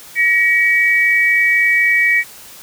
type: tone pair together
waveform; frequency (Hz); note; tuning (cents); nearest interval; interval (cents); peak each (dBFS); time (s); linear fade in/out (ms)
sine; 1904 / 2276; A#6 / C#7; +36 / +45; minor third; 309; -13; 0.15-2.24; 50
effects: white hiss -38 dBFS RMS until 2.62 s